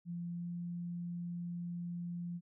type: tone with pitch glide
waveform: sine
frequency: 172.5 to 173.5 Hz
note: F3 to F3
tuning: -21 to -11 cents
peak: -38 dBFS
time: 0.05-2.41 s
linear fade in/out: 50 ms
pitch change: +10 cents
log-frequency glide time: 0.34-0.47 s
effects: none